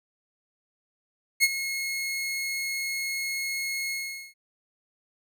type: tone with ADSR envelope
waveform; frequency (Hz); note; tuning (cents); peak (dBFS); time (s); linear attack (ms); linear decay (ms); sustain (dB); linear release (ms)
sawtooth; 2167; C#7; -40; -12; 1.4-4.34; 36; 39; -13; 430
effects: none